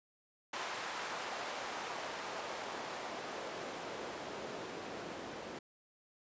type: noise with band-pass filter sweep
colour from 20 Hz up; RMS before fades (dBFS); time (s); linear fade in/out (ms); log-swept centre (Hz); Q
white; -43; 0.53-5.59; 5; 950 to 340; 0.9
effects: resampled to 16000 Hz